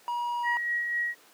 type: tone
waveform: triangle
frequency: 958 Hz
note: A#5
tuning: 47 cents sharp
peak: -26 dBFS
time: 0.08-0.57 s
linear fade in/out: 0 ms
type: tone with tremolo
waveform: sine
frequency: 1904 Hz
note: A#6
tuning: 36 cents sharp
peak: -25 dBFS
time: 0.43-1.15 s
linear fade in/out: 50 ms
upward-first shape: sine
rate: 4 Hz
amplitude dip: 35%
effects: pink hiss -56 dBFS RMS until 1.33 s + high-pass 400 Hz 12 dB/octave

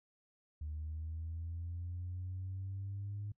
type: exponential sweep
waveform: sine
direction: up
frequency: 75.4 to 103.83 Hz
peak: -38 dBFS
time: 0.61-3.32 s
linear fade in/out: 5 ms
effects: noise-tail reverb RT60 0.1 s tail -24 dB re dry + tanh soft clip ceiling -35 dBFS

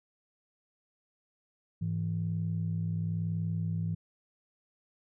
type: tone pair together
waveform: sine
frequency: 103.82 / 164.81 Hz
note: G#2 / E3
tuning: 0 / 0 cents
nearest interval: minor sixth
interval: 800 cents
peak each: -32 / -31 dBFS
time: 1.81-3.95 s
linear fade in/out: 10 ms
effects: tanh soft clip ceiling -22 dBFS

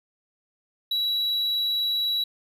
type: tone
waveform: triangle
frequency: 3908 Hz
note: B7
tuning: 19 cents flat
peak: -21 dBFS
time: 0.91-2.24 s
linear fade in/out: 5 ms
effects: none

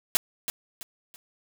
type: noise with echo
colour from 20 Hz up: white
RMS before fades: -21 dBFS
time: 0.15-0.17 s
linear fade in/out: 0 ms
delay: 330 ms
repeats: 3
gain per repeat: -9 dB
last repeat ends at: 1.16 s
effects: none

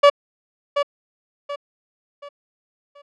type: tone with echo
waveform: 30% pulse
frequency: 573 Hz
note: D5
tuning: 43 cents flat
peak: -5 dBFS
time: 0.03-0.1 s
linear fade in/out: 10 ms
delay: 730 ms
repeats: 4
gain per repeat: -9 dB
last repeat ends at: 3.02 s
effects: low-pass 3000 Hz 12 dB/octave

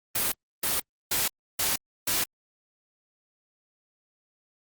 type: noise bursts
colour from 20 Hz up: white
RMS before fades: -26 dBFS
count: 5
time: 0.15-2.24 s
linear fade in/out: 5 ms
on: 170 ms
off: 310 ms
effects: Opus 32 kbps

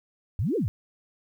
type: exponential two-way sweep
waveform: sine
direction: up then down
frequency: 80.8 to 495.9 to 80.8 Hz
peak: -23 dBFS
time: 0.39-0.68 s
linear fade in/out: 0 ms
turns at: 0.56 s
effects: 10-bit

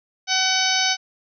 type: harmonic tone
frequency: 755 Hz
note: F#5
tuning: 35 cents sharp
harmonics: 1 / 2 / 3 / 4 / 5 / 6 / 7 / 8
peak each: -26 / -26 / -26 / -26 / -26 / -26 / -26 / -26 dBFS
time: 0.27-0.97 s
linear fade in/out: 50 ms
effects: none

